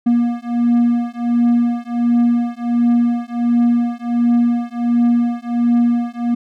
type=beating tone pair; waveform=triangle; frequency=237.4 / 238.8 Hz; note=A#3 / A#3; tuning=+32 / +42 cents; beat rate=1.4 Hz; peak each=-14 dBFS; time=0.06-6.35 s; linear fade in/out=10 ms; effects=none